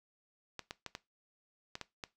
clicks, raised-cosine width 0.2 ms, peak -23 dBFS, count 7, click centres 0.593 / 0.709 / 0.863 / 0.951 / 1.754 / 1.813 / 2.038 s, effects noise-tail reverb RT60 0.2 s tail -18 dB re dry

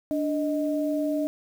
sine tone pair together, 293.7 / 622.3 Hz, D4 / D#5, 0 / 0 cents, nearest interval octave + minor second, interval 1300 cents, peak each -25 / -28 dBFS, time 0.11-1.27 s, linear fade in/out 0 ms, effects 8-bit

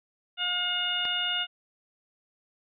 harmonic tone, 715 Hz, F5, 41 cents sharp, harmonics 1 / 2 / 3 / 4 / 5, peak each -39 / -33 / -39 / -28 / -34 dBFS, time 0.37-1.47 s, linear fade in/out 50 ms
click, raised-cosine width 0.3 ms, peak -21 dBFS, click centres 1.053 s
effects none

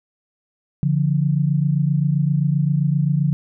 sine tone pair together, 143.8 / 171.44 Hz, D3 / F3, -36 / -32 cents, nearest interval minor third, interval 304 cents, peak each -17 / -20 dBFS, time 0.83-3.33 s, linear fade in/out 0 ms, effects none

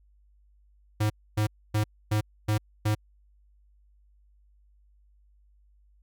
square tone bursts, 106.5 Hz, G#2, 44 cents sharp, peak -23 dBFS, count 6, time 1-2.95 s, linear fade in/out 10 ms, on 100 ms, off 270 ms, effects added 50 Hz sine -58 dBFS peak until 6.02 s

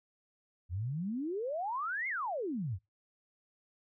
sine exponential two-way sweep, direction up then down, 81.3 to 2190 to 81.3 Hz, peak -33 dBFS, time 0.69-2.79 s, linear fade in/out 50 ms, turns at 2.08 s, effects noise-tail reverb RT60 0.2 s tail -24 dB re dry

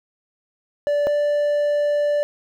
triangle tone pair in turn, 582 / 586 Hz, D5 / D5, -16 / -4 cents, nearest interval unison, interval 12 cents, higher second, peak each -15 / -15 dBFS, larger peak neither, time 0.87-1.07 / 1.07-2.23 s, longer second, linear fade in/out 0 ms, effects none

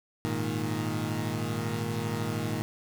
20% pulse chord, Ab suspended second, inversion none, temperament equal, 103.83 / 116.54 / 155.56 Hz, Ab2 / Bb2 / Eb3, 0 / 0 / 0 cents, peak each -29 / -28 / -29 dBFS, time 0.25-2.62 s, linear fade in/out 0 ms, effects 8-bit

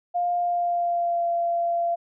sine tone with pitch glide, 704 to 685.9 Hz, F5 to F5, +14 to -31 cents, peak -21 dBFS, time 0.14-1.96 s, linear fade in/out 20 ms, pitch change -45 cents, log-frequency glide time 0.35-1.28 s, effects none

